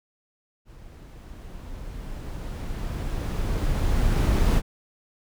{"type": "noise with level ramp", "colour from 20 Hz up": "brown", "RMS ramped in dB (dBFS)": [-45, -18], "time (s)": [0.65, 4.62], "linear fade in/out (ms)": 50, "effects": []}